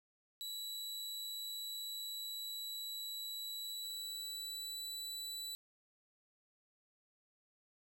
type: tone with pitch glide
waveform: sawtooth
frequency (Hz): 3933 to 3963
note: B7 to B7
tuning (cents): -8 to +5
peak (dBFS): -39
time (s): 0.41-5.55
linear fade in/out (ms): 0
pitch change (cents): +13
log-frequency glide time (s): 3.6-4.79
effects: none